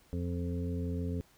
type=harmonic tone with a mistuned harmonic; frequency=86.9 Hz; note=F2; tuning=8 cents flat; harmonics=1 / 2 / 3 / 5 / 6; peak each=-34 / -38 / -39 / -43 / -49 dBFS; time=0.13-1.21 s; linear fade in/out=0 ms; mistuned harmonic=1; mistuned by=-17 cents; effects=pink hiss -64 dBFS RMS until 1.37 s